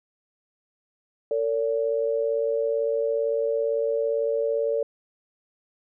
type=tone pair together; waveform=sine; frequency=453.2 / 571 Hz; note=A#4 / D5; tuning=-49 / -49 cents; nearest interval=major third; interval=400 cents; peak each=-24 / -25 dBFS; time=1.31-4.83 s; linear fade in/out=2 ms; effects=none